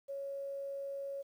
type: tone with quantisation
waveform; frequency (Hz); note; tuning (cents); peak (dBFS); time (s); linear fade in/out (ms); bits
sine; 554.4; C#5; 0; -38; 0.08-1.23; 20; 11
effects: none